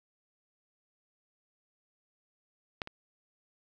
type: clicks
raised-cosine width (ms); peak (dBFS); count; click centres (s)
0.3; -17 / -26; 2; 2.818 / 2.874
effects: none